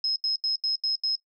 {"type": "tone bursts", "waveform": "sine", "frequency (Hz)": 5140, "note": "E8", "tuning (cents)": -45, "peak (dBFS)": -23, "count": 6, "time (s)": [0.04, 1.155], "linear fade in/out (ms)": 2, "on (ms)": 120, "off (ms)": 79, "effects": ["noise-tail reverb RT60 0.1 s tail -20 dB re dry"]}